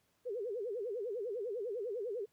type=tone with vibrato; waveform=sine; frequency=444.1 Hz; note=A4; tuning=16 cents sharp; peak=-36 dBFS; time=0.25-2.26 s; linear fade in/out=20 ms; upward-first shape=sine; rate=10 Hz; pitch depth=230 cents each way; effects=pink hiss -75 dBFS RMS until 2.32 s + high-pass 80 Hz 12 dB/octave